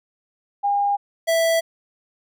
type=tone pair in turn; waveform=sine / square; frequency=809 / 659.3 Hz; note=G#5 / E5; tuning=-46 / 0 cents; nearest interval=major third; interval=354 cents; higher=first; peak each=-17 dBFS; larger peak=neither; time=0.63-0.97 / 1.27-1.61 s; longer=neither; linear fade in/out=20 ms; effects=none